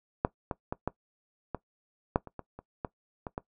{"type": "clicks", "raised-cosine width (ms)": 1, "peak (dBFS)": [-9, -17, -18, -15, -18, -9, -29, -24, -29, -18, -22, -19], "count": 12, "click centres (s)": [0.249, 0.512, 0.725, 0.876, 1.547, 2.159, 2.273, 2.393, 2.59, 2.848, 3.268, 3.379], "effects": ["noise-tail reverb RT60 0.1 s tail -19 dB re dry"]}